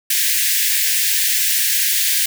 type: high-pass noise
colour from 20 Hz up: white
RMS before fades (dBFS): -17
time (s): 0.1-2.26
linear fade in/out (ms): 5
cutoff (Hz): 1600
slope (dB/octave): 96
effects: none